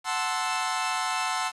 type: chord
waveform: sawtooth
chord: F# half-diminished seventh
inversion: none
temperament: equal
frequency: 740 / 880 / 1046.5 / 1318.5 Hz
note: F#5 / A5 / C6 / E6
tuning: 0 / 0 / 0 / 0 cents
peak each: -28 dBFS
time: 0.04-1.52 s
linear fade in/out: 50 ms
effects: resampled to 24000 Hz + 8-bit